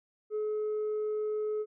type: tone with tanh clipping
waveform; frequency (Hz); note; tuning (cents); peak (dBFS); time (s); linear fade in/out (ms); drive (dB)
sine; 426.5; G#4; +46; -30; 0.3-1.66; 50; 1
effects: none